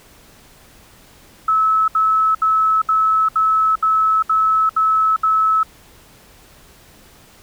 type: tone bursts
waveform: sine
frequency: 1299 Hz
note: E6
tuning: 26 cents flat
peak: -12 dBFS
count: 9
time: 1.48-5.632 s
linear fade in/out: 5 ms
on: 400 ms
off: 69 ms
effects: pink hiss -47 dBFS RMS until 7.42 s